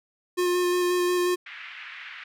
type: tone with vibrato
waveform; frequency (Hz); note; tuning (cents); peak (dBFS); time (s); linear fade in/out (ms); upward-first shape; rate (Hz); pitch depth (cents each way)
square; 356.9; F4; +38; -22; 0.37-1.36; 20; square; 5.6; 10
type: band-pass noise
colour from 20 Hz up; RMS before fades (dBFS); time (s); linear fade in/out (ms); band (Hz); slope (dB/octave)
pink; -41; 1.46-2.24; 5; 1600 to 2700; 24
effects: none